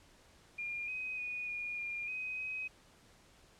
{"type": "tone with pitch steps", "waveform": "sine", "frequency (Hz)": [2410, 2516, 2467, 2434, 2408, 2514, 2528], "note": ["D7", "D#7", "D#7", "D#7", "D7", "D#7", "D#7"], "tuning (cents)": [44, 19, -15, -39, 43, 17, 27], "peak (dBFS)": -37, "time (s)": [0.58, 2.68], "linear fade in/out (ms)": 10, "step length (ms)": 300, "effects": ["pink hiss -63 dBFS RMS until 3.59 s", "low-pass 9000 Hz 12 dB/octave"]}